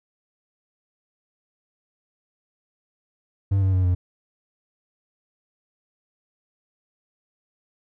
triangle tone with pitch steps, 98 / 95.21 / 92.5 / 89.87 Hz, G2 / G2 / F#2 / F#2, 0 / -50 / 0 / -50 cents, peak -15 dBFS, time 3.51-3.95 s, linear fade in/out 10 ms, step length 110 ms, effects none

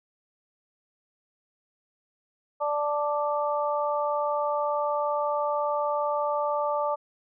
harmonic tone, 293.7 Hz, D4, in tune, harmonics 2 / 3 / 4, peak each -27 / -29 / -30 dBFS, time 2.6-6.96 s, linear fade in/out 20 ms, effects none

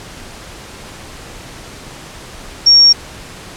sine tone, 5550 Hz, F8, 12 cents flat, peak -3 dBFS, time 2.66-2.93 s, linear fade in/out 10 ms, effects pink hiss -33 dBFS RMS until 3.56 s + low-pass 9000 Hz 12 dB/octave

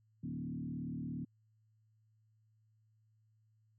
sine tone with frequency modulation, 202 Hz, G#3, 48 cents flat, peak -38 dBFS, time 0.23-1.25 s, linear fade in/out 10 ms, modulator 37.4 Hz, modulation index 2, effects added 109 Hz sine -69 dBFS peak until 3.78 s

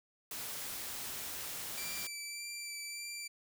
white noise, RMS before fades -42 dBFS, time 0.31-2.07 s, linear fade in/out 2 ms
15% pulse tone with vibrato, 2339 Hz, D7, 8 cents flat, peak -34 dBFS, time 1.77-3.28 s, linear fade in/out 10 ms, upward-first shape sine, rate 1.7 Hz, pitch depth 15 cents each way
effects none

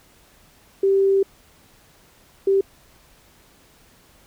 sine tone bursts at uneven times, 390.4 Hz, G4, 7 cents flat, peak -14 dBFS, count 2, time 0.83-1.23 / 2.47-2.61 s, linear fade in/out 5 ms, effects pink hiss -54 dBFS RMS until 4.26 s

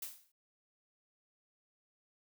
blue noise with exponential decay, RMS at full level -39 dBFS, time 0.02-0.32 s, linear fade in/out 5 ms, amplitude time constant 64 ms, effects none

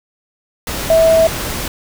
sine tone in noise, 651 Hz, E5, 22 cents flat, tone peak -7 dBFS, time 0.9-1.27 s, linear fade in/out 2 ms, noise pink, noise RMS -22 dBFS, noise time 0.67-1.68 s, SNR +12 dB, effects none

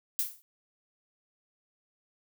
violet noise with exponential decay, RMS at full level -26 dBFS, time 0.19-0.42 s, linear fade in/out 0 ms, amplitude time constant 50 ms, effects none

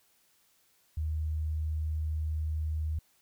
sine tone, 77.78 Hz, D#2, in tune, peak -29 dBFS, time 0.97-2.99 s, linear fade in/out 5 ms, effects white hiss -68 dBFS RMS until 3.21 s

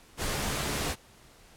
pink noise with comb filter, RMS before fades -31 dBFS, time 0.17-0.96 s, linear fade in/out 50 ms, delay 14 ms, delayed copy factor +0.5, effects pink hiss -56 dBFS RMS until 1.56 s + low-pass 12000 Hz 12 dB/octave

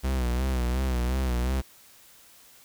45% pulse tone with vibrato, 63 Hz, B1, 35 cents sharp, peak -24 dBFS, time 0.03-1.62 s, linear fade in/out 20 ms, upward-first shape sine, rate 2.8 Hz, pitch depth 83 cents each way, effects white hiss -54 dBFS RMS until 2.64 s

